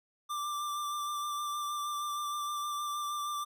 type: tone with vibrato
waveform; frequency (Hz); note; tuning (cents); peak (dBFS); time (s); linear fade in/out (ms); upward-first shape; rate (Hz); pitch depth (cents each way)
square; 1180; D6; +8; -34; 0.29-3.45; 20; sine; 6.4; 18
effects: none